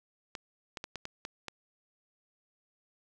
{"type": "clicks", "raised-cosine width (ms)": 0.2, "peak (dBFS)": -21, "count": 7, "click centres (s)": [0.352, 0.772, 0.841, 0.957, 1.054, 1.251, 1.483], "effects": []}